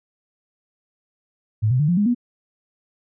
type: tone with pitch steps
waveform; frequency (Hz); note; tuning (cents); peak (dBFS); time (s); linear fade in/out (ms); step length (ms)
sine; 107.9 / 126.84 / 149.11 / 175.28 / 206.1 / 242.2; A2 / B2 / D3 / F3 / G#3 / B3; -33 / +47 / +27 / +7 / -13 / -34; -15; 1.62-2.148; 20; 88
effects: none